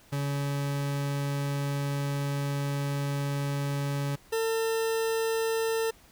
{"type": "tone pair in turn", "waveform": "40% pulse", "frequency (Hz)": [141.4, 450], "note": ["C#3", "A4"], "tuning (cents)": [35, 39], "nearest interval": "octave + minor sixth", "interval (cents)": 2004, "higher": "second", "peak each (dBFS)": [-27, -25], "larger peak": "second", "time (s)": [[0.12, 4.16], [4.32, 5.91]], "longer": "first", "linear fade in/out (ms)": 10, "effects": ["pink hiss -57 dBFS RMS until 6.11 s"]}